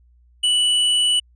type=tone with hard clipping; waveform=triangle; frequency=2960 Hz; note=F#7; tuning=in tune; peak=-16 dBFS; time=0.43-1.2 s; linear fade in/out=10 ms; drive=18 dB; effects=added 60 Hz sine -51 dBFS peak until 1.35 s + resampled to 22050 Hz